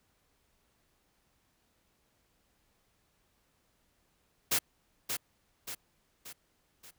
white noise with echo, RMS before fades -28 dBFS, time 4.51-4.59 s, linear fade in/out 10 ms, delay 580 ms, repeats 4, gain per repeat -6 dB, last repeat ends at 6.91 s, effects pink hiss -73 dBFS RMS until 6.98 s

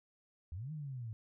sine linear two-way sweep, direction up then down, 73.42 to 158.9 to 105.9 Hz, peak -40 dBFS, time 0.52-1.13 s, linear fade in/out 0 ms, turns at 0.72 s, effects none

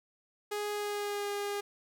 sawtooth tone with pitch glide, 415.3 to 407 Hz, G#4 to G#4, 0 to -35 cents, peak -29 dBFS, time 0.51-1.61 s, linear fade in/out 10 ms, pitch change -35 cents, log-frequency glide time 0.72-1.29 s, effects none

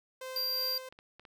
sawtooth tone with tremolo, 518 Hz, C5, 17 cents flat, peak -35 dBFS, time 0.21-0.89 s, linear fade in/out 5 ms, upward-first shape sine, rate 2.8 Hz, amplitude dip 40%
square tone, 4743 Hz, D8, 16 cents sharp, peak -31 dBFS, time 0.36-0.78 s, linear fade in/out 2 ms
clicks, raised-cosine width 0.3 ms, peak -36 dBFS, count 4, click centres 0.925 / 0.989 / 1.196 / 1.252 s
effects none

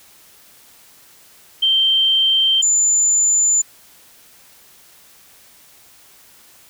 sine tone pair in turn, 3136 / 7067 Hz, G7 / A8, 0 / +7 cents, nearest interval octave + major second, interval 1407 cents, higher second, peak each -12 / -12 dBFS, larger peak neither, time 1.62-2.62 / 2.62-3.62 s, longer neither, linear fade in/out 10 ms, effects white hiss -48 dBFS RMS until 6.69 s

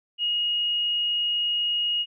sine tone, 2876 Hz, F#7, 50 cents flat, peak -22 dBFS, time 0.18-2.06 s, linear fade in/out 50 ms, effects none

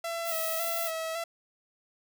sawtooth tone with vibrato, 659.3 Hz, E5, in tune, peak -28 dBFS, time 0.04-1.24 s, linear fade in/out 5 ms, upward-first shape square, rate 1.8 Hz, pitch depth 32 cents each way
violet noise, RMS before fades -34 dBFS, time 0.24-0.92 s, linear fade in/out 50 ms
effects none

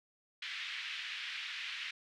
white band-pass noise, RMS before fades -42 dBFS, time 0.42-1.91 s, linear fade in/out 5 ms, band 1700 to 3400 Hz, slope 24 dB/octave, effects none

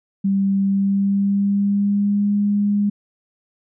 sine tone with pitch glide, 196 to 204.4 Hz, G3 to G#3, 0 to -27 cents, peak -15 dBFS, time 0.24-2.9 s, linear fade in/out 10 ms, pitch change +73 cents, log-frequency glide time 0.64-2.34 s, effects none

